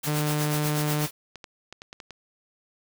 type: noise with tremolo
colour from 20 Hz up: white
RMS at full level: -31 dBFS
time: 0.03-1.11 s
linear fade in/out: 10 ms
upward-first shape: sine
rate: 8.2 Hz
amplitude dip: 75%
type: tone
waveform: sawtooth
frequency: 150 Hz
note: D3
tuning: 37 cents sharp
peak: -20 dBFS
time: 0.06-1.07 s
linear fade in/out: 20 ms
type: clicks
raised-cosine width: 0.2 ms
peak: -23 dBFS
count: 7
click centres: 1.357 / 1.442 / 1.726 / 1.819 / 1.929 / 2.002 / 2.107 s
effects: none